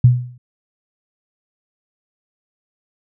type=tone with exponential decay; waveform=sine; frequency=123.47 Hz; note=B2; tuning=in tune; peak=-3 dBFS; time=0.04-0.38 s; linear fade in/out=5 ms; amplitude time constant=73 ms; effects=none